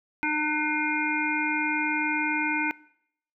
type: harmonic tone with a mistuned harmonic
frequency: 303.3 Hz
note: D#4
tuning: 44 cents flat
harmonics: 1 / 3 / 5 / 7 / 8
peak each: -30 / -30 / -30 / -30 / -30 dBFS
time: 0.23-2.71 s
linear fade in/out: 0 ms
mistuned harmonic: 5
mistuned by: -20 cents
effects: noise-tail reverb RT60 0.7 s tail -22 dB re dry